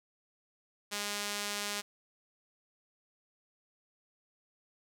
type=tone with band-pass filter; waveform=sawtooth; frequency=205.2 Hz; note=G#3; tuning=21 cents flat; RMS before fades=-37 dBFS; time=0.91-1.82 s; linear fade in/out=20 ms; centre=6000 Hz; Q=0.55; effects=none